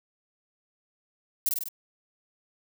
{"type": "noise with echo", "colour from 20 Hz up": "violet", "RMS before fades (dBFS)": -24, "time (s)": [1.46, 1.49], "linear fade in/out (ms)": 2, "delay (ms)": 49, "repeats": 4, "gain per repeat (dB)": -3, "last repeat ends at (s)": 1.686, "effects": []}